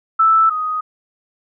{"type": "tone pair in turn", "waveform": "sine", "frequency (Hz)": [1318.5, 1249.4], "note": ["E6", "D#6"], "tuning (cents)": [0, 7], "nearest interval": "minor second", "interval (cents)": 93, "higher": "first", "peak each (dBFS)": [-9, -18], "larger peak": "first", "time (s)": [[0.19, 0.5], [0.5, 0.81]], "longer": "neither", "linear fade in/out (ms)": 10, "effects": []}